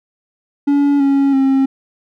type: tone with pitch steps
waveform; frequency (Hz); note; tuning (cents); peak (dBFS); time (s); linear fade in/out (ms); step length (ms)
triangle; 284.5 / 276.6 / 268.8; C#4 / C#4 / C4; +45 / -4 / +47; -8; 0.67-1.66; 10; 330
effects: none